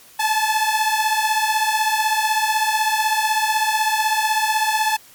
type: beating tone pair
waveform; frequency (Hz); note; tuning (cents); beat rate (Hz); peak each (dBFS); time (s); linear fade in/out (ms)
sawtooth; 859 / 875; A5 / A5; -42 / -10; 16; -16; 0.19-4.97; 10
effects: white hiss -47 dBFS RMS until 5.14 s + MP3 96 kbps